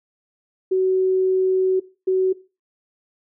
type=tone bursts at uneven times; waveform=sine; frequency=375.3 Hz; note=F#4; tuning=25 cents sharp; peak=-15 dBFS; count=2; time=0.71-1.8 / 2.07-2.33 s; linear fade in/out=10 ms; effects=noise-tail reverb RT60 0.3 s tail -18 dB re dry